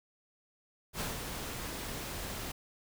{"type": "noise with ADSR envelope", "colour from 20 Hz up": "pink", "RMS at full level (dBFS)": -35, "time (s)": [0.93, 2.52], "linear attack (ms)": 75, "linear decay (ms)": 150, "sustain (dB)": -5, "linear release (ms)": 7, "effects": []}